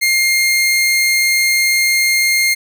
sawtooth tone, 2121 Hz, C7, 23 cents sharp, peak -8 dBFS, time 0.01-2.55 s, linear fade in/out 20 ms, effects none

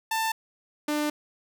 sawtooth tone pair in turn, 890 / 298.4 Hz, A5 / D4, +20 / +28 cents, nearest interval octave + perfect fifth, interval 1892 cents, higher first, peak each -21 dBFS, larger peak neither, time 0.11-0.32 / 0.88-1.1 s, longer second, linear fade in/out 5 ms, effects none

